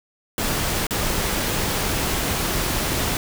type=noise with dropouts; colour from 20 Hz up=pink; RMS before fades=-23 dBFS; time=0.38-3.17 s; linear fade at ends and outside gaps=1 ms; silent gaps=0.868-0.908 s; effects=none